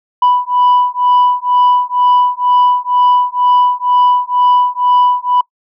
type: beating tone pair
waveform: sine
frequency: 987.8 / 989.9 Hz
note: B5 / B5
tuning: 0 / +4 cents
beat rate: 2.1 Hz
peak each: -10 dBFS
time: 0.22-5.41 s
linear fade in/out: 5 ms
effects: noise-tail reverb RT60 0.1 s tail -24 dB re dry + tanh soft clip ceiling -4 dBFS